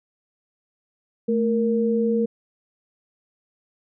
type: tone pair together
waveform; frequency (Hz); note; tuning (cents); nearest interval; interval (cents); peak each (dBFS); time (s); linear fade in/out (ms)
sine; 220.2 / 466.2; A3 / A#4; +2 / 0; octave + minor second; 1298; -21; 1.28-2.26; 10
effects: none